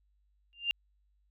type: tone with exponential growth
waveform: sine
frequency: 2794 Hz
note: F7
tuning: in tune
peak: -23 dBFS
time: 0.53-0.71 s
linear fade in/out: 0 ms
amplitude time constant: 38 ms
effects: added 50 Hz sine -68 dBFS peak until 1.3 s